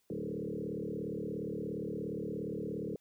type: tone with frequency modulation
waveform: sine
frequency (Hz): 311.1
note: D#4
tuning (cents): 0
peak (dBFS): -35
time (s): 0.1-2.96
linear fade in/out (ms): 2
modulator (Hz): 37.1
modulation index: 4.6
effects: white hiss -75 dBFS RMS until 3 s